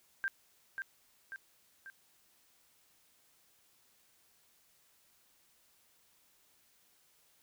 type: tone with echo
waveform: sine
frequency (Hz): 1581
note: G6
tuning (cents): +14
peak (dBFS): -31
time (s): 0.24-0.28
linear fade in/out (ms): 0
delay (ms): 540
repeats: 3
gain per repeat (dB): -5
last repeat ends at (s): 1.9
effects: white hiss -69 dBFS RMS until 7.42 s